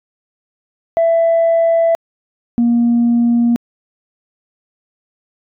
sine tone pair in turn, 665 / 236.5 Hz, E5 / A#3, +15 / +25 cents, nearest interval octave + tritone, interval 1790 cents, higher first, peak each -8 dBFS, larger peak neither, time 0.97-1.95 / 2.58-3.56 s, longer neither, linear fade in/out 0 ms, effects tanh soft clip ceiling -7 dBFS

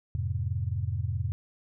sine chord, F minor, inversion none, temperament equal with one note detuned, 87.31 / 106.25 / 130.81 Hz, F2 / Ab2 / C3, 0 / +40 / 0 cents, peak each -31 / -31 / -34 dBFS, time 0.15-1.32 s, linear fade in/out 0 ms, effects none

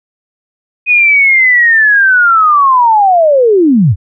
sine linear sweep, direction down, 2500 to 76.2 Hz, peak -4 dBFS, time 0.86-3.96 s, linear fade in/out 50 ms, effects none

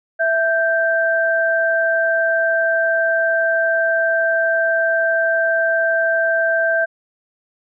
sine tone pair together, 659.3 / 1568.1 Hz, E5 / G6, 0 / 0 cents, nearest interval octave + minor third, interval 1500 cents, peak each -17 dBFS, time 0.19-6.86 s, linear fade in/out 20 ms, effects none

